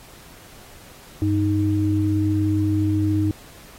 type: tone pair together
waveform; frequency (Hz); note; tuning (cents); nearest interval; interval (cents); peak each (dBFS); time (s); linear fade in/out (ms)
sine; 98 / 311.1; G2 / D#4; 0 / 0; octave + minor sixth; 2000; -20; 1.22-3.31; 0
effects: pink hiss -46 dBFS RMS until 3.78 s + AAC 48 kbps